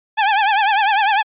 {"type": "tone with vibrato", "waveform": "sawtooth", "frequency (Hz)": 829, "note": "G#5", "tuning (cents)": -3, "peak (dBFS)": -9, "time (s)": [0.17, 1.23], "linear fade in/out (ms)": 20, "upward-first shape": "triangle", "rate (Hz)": 10, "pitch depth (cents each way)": 140, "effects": ["resampled to 8000 Hz"]}